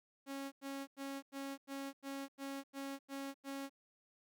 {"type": "tone bursts", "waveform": "sawtooth", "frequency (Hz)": 274.8, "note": "C#4", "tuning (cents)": -15, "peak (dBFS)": -38, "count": 10, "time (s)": [0.26, 3.697], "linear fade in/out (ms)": 50, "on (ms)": 260, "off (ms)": 93, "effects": []}